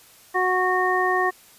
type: harmonic tone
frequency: 368 Hz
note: F#4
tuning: 9 cents flat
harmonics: 1 / 2 / 3 / 5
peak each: -24 / -24 / -24 / -24 dBFS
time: 0.34-1.31 s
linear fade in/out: 20 ms
effects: white hiss -51 dBFS RMS until 1.58 s + resampled to 32000 Hz